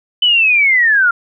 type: linear sweep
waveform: sine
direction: down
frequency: 3027 to 1368 Hz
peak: -8 dBFS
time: 0.22-1.11 s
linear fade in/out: 5 ms
effects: none